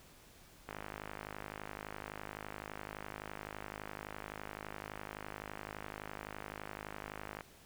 click train, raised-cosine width 0.5 ms, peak -27 dBFS, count 349, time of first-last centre 0.69-7.408 s, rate 51.8 Hz, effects pink hiss -60 dBFS RMS until 7.65 s

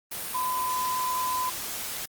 sine tone in noise, 1012 Hz, B5, 42 cents sharp, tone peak -26 dBFS, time 0.34-1.5 s, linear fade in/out 10 ms, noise white, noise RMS -34 dBFS, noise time 0.11-2.06 s, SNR +5 dB, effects Opus 32 kbps

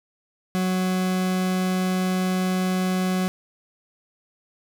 40% pulse tone, 185 Hz, F#3, in tune, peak -20 dBFS, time 0.55-3.28 s, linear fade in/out 0 ms, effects none

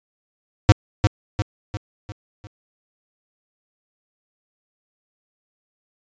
square tone with echo, 103.83 Hz, G#2, in tune, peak -7 dBFS, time 0.69-0.72 s, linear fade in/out 0 ms, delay 350 ms, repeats 5, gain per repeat -6 dB, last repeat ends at 2.47 s, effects resampled to 16000 Hz

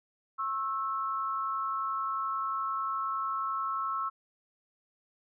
sine tone pair together, 1087.2 / 1318.5 Hz, C#6 / E6, -34 / 0 cents, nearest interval minor third, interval 334 cents, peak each -33 / -32 dBFS, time 0.38-4.1 s, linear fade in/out 20 ms, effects none

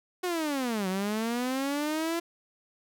sawtooth linear two-way sweep, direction down then up, 369.5 to 183.3 to 341.4 Hz, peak -24 dBFS, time 0.23-2.2 s, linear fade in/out 10 ms, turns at 0.88 s, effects none

